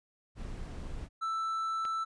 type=noise; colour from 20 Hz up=brown; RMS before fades=-40 dBFS; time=0.35-1.09 s; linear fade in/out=50 ms
type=tone; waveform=triangle; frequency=1324 Hz; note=E6; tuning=7 cents sharp; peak=-29 dBFS; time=1.21-2.05 s; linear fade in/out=20 ms
type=click; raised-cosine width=0.3 ms; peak=-28 dBFS; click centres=1.852 s
effects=resampled to 22050 Hz